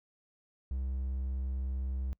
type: tone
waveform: triangle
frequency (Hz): 65.41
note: C2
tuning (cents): 0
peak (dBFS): -30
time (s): 0.71-2.13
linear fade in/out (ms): 0
effects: noise-tail reverb RT60 0.1 s tail -26 dB re dry